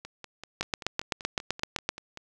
two click trains, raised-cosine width 0.2 ms, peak -9 / -23 dBFS, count 11 / 12, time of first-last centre 0.61-1.89 / 0.05-2.174 s, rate 7.81 / 5.18 Hz, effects none

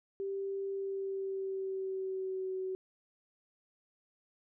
sine tone with pitch glide, 392 to 376 Hz, G4 to F#4, 0 to +28 cents, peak -34 dBFS, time 0.2-2.75 s, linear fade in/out 0 ms, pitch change -72 cents, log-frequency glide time 0.72-2.53 s, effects none

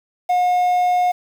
triangle tone with quantisation, 720 Hz, F#5, 47 cents flat, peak -12 dBFS, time 0.29-1.12 s, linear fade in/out 10 ms, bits 7, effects none

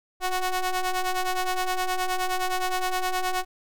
sawtooth ring-modulated tone, 368.2 Hz, F#4, 8 cents flat, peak -17 dBFS, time 0.2-3.45 s, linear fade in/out 50 ms, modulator 373 Hz, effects none

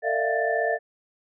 sine tone cluster, 452.3 / 601 / 666 / 701 / 1768 Hz, A4 / D5 / E5 / F5 / A6, +48 / +40 / +18 / +6 / +8 cents, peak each -28 dBFS, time 0.02-0.79 s, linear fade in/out 50 ms, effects none

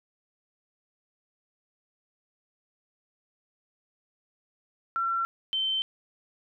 sine tone pair in turn, 1356 / 3095 Hz, E6 / G7, +49 / -23 cents, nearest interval octave + major second, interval 1428 cents, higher second, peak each -25 dBFS, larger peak neither, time 4.96-5.25 / 5.53-5.82 s, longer neither, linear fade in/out 0 ms, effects none

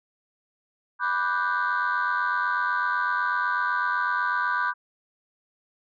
sine chord, G major seventh, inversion first, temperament equal, 987.8 / 1174.7 / 1480 / 1568 Hz, B5 / D6 / F#6 / G6, 0 / 0 / 0 / 0 cents, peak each -27 dBFS, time 0.99-4.74 s, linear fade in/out 50 ms, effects tanh soft clip ceiling -17 dBFS

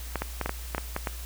clicks, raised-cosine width 0.5 ms, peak -13 dBFS, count 9, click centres 0.157 / 0.22 / 0.413 / 0.46 / 0.494 / 0.748 / 0.781 / 0.964 / 1.072 s, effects added 59 Hz sine -36 dBFS peak until 1.25 s + white hiss -44 dBFS RMS until 1.25 s

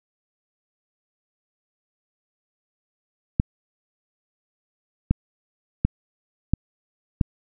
clicks, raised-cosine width 5 ms, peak -5 dBFS, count 5, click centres 3.399 / 5.11 / 5.85 / 6.536 / 7.212 s, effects none

